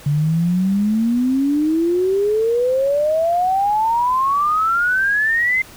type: exponential sweep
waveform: sine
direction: up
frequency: 142.2 to 2093 Hz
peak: -14 dBFS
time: 0.06-5.62 s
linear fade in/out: 5 ms
effects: pink hiss -41 dBFS RMS until 5.76 s